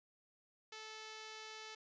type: tone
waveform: 5% pulse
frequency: 436.7 Hz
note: A4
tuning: 13 cents flat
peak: -37 dBFS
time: 0.72-1.75 s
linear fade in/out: 5 ms
effects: resampled to 16000 Hz